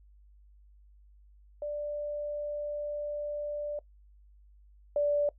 sine tone pair in turn, 589 / 582.9 Hz, D5 / D5, +5 / -13 cents, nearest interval unison, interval 18 cents, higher first, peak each -32 / -24 dBFS, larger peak second, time 1.62-3.79 / 4.96-5.29 s, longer first, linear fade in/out 2 ms, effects noise-tail reverb RT60 0.1 s tail -21 dB re dry + added 50 Hz sine -55 dBFS peak until 5.38 s

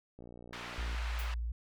click train, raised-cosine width 2 ms, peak -37 dBFS, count 46, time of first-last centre 0.19-0.946 s, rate 59.5 Hz
pink band-pass noise, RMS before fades -45 dBFS, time 0.53-1.34 s, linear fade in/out 0 ms, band 990 to 3200 Hz, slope 12 dB/octave
sine tone, 57.9 Hz, A#1, 11 cents flat, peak -33 dBFS, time 0.78-1.52 s, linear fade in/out 5 ms
blue noise with exponential decay, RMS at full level -45 dBFS, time 1.19-1.34 s, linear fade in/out 0 ms, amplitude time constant 32 ms
effects none

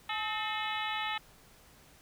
harmonic tone with a mistuned harmonic, 428.7 Hz, A4, 45 cents flat, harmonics 2 / 3 / 4 / 5 / 6 / 7 / 8 / 9, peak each -37 / -39 / -40 / -41 / -42 / -42 / -43 / -44 dBFS, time 0.09-1.18 s, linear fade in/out 5 ms, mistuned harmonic 4, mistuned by +82 cents, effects pink hiss -59 dBFS RMS until 2.01 s

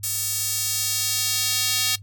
square tone with high-pass filter sweep, 251.3 Hz, B3, 30 cents sharp, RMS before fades -24 dBFS, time 0.03-1.96 s, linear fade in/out 10 ms, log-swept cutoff 7900 to 3700 Hz, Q 1, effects noise-tail reverb RT60 0.1 s tail -18 dB re dry + added 101 Hz sine -39 dBFS peak until 2.02 s

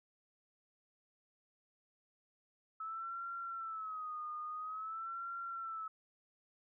sine tone with vibrato, 1296 Hz, E6, 30 cents flat, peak -40 dBFS, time 2.8-5.88 s, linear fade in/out 5 ms, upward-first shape sine, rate 0.49 Hz, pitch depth 100 cents each way, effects none

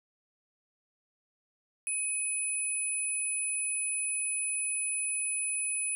sine tone pair together, 2535 / 10047 Hz, D#7 / D#9, +32 / +16 cents, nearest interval 2 octaves, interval 2384 cents, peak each -37 / -30 dBFS, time 1.87-5.95 s, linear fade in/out 0 ms, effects none

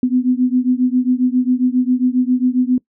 sine beating tone pair, 248.7 / 256.1 Hz, B3 / C4, +12 / -37 cents, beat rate 7.4 Hz, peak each -15 / -16 dBFS, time 0.03-2.78 s, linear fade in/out 2 ms, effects noise-tail reverb RT60 0.1 s tail -22 dB re dry

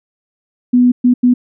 sine tone bursts at uneven times, 246.9 Hz, B3, in tune, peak -6 dBFS, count 3, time 0.73-0.92 / 1.04-1.14 / 1.23-1.34 s, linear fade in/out 10 ms, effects none

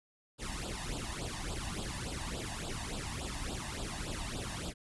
pink noise with flanger, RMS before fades -39 dBFS, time 0.38-4.74 s, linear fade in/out 50 ms, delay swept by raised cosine 0.24 to 1.12 ms, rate 3.5 Hz, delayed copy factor +0.85, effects resampled to 24000 Hz

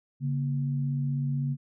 sine tone pair together, 140.8 / 236.8 Hz, C#3 / A#3, +27 / +27 cents, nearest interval major sixth, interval 900 cents, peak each -26 / -35 dBFS, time 0.2-1.57 s, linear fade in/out 50 ms, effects none

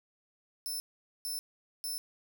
15% pulse tone bursts, 5300 Hz, E8, 9 cents sharp, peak -29 dBFS, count 3, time 0.66-1.98 s, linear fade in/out 0 ms, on 140 ms, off 450 ms, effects none

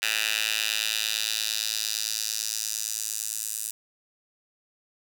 10% pulse tone with high-pass filter sweep, 108.8 Hz, A2, 19 cents flat, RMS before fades -29 dBFS, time 0.02-3.71 s, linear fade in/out 5 ms, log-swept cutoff 2400 to 8300 Hz, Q 1.7, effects none

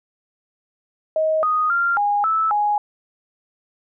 sine tone with pitch steps, 630 / 1243 / 1388 / 820 / 1311 / 831 Hz, D#5 / D#6 / F6 / G#5 / E6 / G#5, +21 / -2 / -11 / -22 / -10 / +1 cents, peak -16 dBFS, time 1.16-2.78 s, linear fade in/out 2 ms, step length 270 ms, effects none

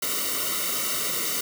white noise with comb filter, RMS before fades -27 dBFS, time 0.02-1.41 s, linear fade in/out 5 ms, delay 1.2 ms, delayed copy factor -0.95, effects none

